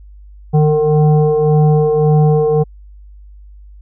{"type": "tone with frequency modulation", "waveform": "sine", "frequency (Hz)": 151.1, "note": "D3", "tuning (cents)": 50, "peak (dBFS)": -8, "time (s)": [0.53, 2.64], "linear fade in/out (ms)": 20, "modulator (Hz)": 304, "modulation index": 1.4, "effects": ["added 50 Hz sine -35 dBFS peak until 3.81 s"]}